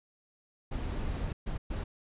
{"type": "noise bursts at uneven times", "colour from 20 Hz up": "brown", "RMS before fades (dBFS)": -34, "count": 3, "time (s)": [[0.71, 1.33], [1.46, 1.58], [1.7, 1.84]], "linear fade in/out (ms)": 10, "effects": ["resampled to 8000 Hz"]}